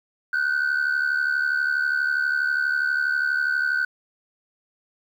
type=tone pair together; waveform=sine; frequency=1461.7 / 1534 Hz; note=F#6 / G6; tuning=-22 / -38 cents; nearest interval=minor second; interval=84 cents; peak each=-21 / -21 dBFS; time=0.33-3.85 s; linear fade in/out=5 ms; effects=tanh soft clip ceiling -17 dBFS + 9-bit